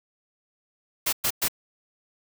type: noise bursts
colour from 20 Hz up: white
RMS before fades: -24 dBFS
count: 3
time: 1.06-1.484 s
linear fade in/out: 10 ms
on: 68 ms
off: 110 ms
effects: none